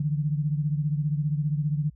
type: beating tone pair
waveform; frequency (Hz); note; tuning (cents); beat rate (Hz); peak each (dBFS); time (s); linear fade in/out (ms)
sine; 146.83 / 161.83; D3 / E3; 0 / -32; 15; -24 / -30; 0-1.9; 5
effects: added 60 Hz sine -50 dBFS peak until 1.95 s